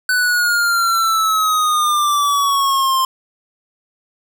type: exponential sweep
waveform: square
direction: down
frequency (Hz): 1503 to 1046.5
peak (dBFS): -14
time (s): 0.09-3.05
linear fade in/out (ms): 2
effects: none